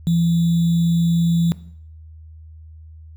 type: tone with sample-and-hold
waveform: sine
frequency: 168.5 Hz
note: E3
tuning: 38 cents sharp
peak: -14 dBFS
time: 0.07-1.52 s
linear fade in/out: 0 ms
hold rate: 3675 Hz
effects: noise-tail reverb RT60 0.7 s tail -19 dB re dry + added 79 Hz sine -38 dBFS peak until 3.16 s